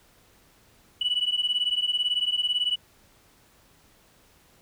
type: beating tone pair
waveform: sine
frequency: 2945 / 2963 Hz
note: F#7 / F#7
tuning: -9 / +2 cents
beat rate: 18 Hz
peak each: -25 dBFS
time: 1.01-2.76 s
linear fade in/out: 5 ms
effects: tanh soft clip ceiling -17 dBFS + pink hiss -59 dBFS RMS until 4.61 s